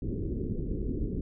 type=low-pass noise; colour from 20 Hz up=pink; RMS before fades=-32 dBFS; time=0.02-1.21 s; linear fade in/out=5 ms; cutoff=430 Hz; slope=48 dB/octave; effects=none